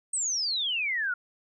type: exponential sweep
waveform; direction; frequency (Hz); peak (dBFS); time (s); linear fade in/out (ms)
sine; down; 8530 to 1396.9; -26; 0.13-1.14; 5
effects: none